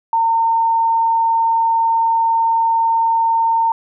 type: tone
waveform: sine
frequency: 911 Hz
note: A#5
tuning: 40 cents flat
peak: -12 dBFS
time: 0.13-3.72 s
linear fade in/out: 2 ms
effects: none